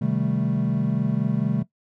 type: chord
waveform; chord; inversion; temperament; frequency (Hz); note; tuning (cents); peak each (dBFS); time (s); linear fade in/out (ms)
triangle; A half-diminished seventh; first; equal; 130.81 / 155.56 / 196 / 220; C3 / Eb3 / G3 / A3; 0 / 0 / 0 / 0; -24; 0.01-1.63; 10
effects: noise-tail reverb RT60 0.1 s tail -17 dB re dry